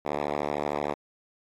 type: tone with band-pass filter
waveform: 5% pulse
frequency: 73.3 Hz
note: D2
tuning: 3 cents flat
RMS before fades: -30 dBFS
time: 0.05-0.94 s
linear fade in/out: 5 ms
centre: 670 Hz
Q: 0.64
effects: AAC 64 kbps